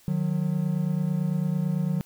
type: tone pair together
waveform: triangle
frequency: 153.2 / 182.19 Hz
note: D#3 / F#3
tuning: -27 / -26 cents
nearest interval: minor third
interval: 301 cents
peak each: -24 dBFS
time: 0.08-2.01 s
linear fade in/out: 0 ms
effects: white hiss -57 dBFS RMS until 2.05 s